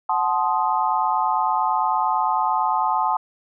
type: chord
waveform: sine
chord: F# diminished seventh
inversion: none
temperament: equal with one note detuned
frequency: 740 / 868.9 / 1046.5 / 1244.5 Hz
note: F#5 / A5 / C6 / Eb6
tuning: 0 / -22 / 0 / 0 cents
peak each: -25 / -21 / -24 / -26 dBFS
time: 0.09-3.17 s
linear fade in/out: 5 ms
effects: none